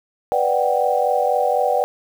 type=chord; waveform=sine; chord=G major seventh; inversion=first; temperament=equal; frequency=493.9 / 587.3 / 740 / 784 Hz; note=B4 / D5 / F#5 / G5; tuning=0 / 0 / 0 / 0 cents; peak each=-21 dBFS; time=0.32-1.84 s; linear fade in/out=0 ms; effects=7-bit